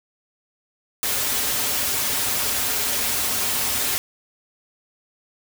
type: noise with comb filter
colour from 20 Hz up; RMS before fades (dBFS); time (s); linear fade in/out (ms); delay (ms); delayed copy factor
white; -23; 1.03-3.98; 0; 6; -0.65
effects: none